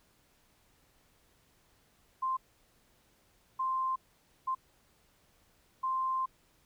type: tone bursts at uneven times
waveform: sine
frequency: 1046.5 Hz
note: C6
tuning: in tune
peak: -29 dBFS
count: 4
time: 2.22-2.37 / 3.59-3.96 / 4.47-4.55 / 5.83-6.26 s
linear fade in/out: 10 ms
effects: pink hiss -68 dBFS RMS until 6.65 s